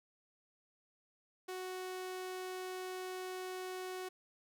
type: tone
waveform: sawtooth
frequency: 370 Hz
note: F#4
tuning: in tune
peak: -37 dBFS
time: 1.48-4.09 s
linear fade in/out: 10 ms
effects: none